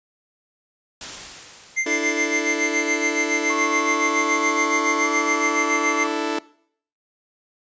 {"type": "noise with exponential decay", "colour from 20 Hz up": "white", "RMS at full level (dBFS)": -31, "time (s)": [1.01, 3.04], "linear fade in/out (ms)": 2, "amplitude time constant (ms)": 440}
{"type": "tone with tremolo", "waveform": "square", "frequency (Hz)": 2090, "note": "C7", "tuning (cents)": -2, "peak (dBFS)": -19, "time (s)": [1.76, 6.05], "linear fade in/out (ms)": 20, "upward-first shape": "sine", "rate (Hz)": 7.1, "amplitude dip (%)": 80}
{"type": "chord", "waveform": "sawtooth", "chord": "D suspended second", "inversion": "none", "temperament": "just", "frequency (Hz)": [293.7, 330.4, 440.5], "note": ["D4", "E4", "A4"], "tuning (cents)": [0, 4, 2], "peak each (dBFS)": -23, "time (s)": [1.86, 6.39], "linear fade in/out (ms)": 5}
{"type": "tone with pitch glide", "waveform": "sine", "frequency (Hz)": [1097, 1144.9], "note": ["C#6", "D6"], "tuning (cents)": [-18, -44], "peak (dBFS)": -24, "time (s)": [3.5, 6.07], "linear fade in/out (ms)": 0, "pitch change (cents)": 74, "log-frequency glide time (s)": [5, 5.07]}
{"effects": ["noise-tail reverb RT60 0.6 s tail -21 dB re dry", "resampled to 16000 Hz"]}